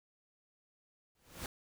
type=noise with exponential growth; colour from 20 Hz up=pink; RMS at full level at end=-39 dBFS; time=1.15-1.46 s; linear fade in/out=2 ms; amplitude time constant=66 ms; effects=none